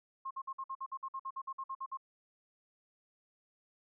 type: tone bursts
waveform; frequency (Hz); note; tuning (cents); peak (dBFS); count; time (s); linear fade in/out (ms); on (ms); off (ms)
sine; 1070; C6; +38; -37; 16; 0.25-1.973; 10; 58; 53
effects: none